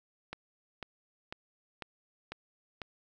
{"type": "click train", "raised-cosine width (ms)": 0.3, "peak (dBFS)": -23, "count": 6, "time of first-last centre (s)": [0.33, 2.818], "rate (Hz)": 2.01, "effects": []}